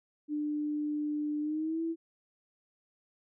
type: tone with pitch glide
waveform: sine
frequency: 298.2 to 329 Hz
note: D4 to E4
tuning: +27 to -3 cents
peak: -30 dBFS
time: 0.28-1.96 s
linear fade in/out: 50 ms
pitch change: +170 cents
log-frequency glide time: 1.41-1.82 s
effects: none